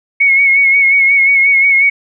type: tone with vibrato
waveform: sine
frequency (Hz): 2200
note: C#7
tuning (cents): -14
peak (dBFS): -6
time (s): 0.2-1.9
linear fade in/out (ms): 10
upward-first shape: sine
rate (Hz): 5.6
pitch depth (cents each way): 40
effects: none